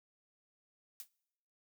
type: noise with exponential decay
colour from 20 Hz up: blue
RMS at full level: -42 dBFS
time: 1-1.09 s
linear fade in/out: 0 ms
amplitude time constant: 19 ms
effects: noise-tail reverb RT60 0.9 s tail -25 dB re dry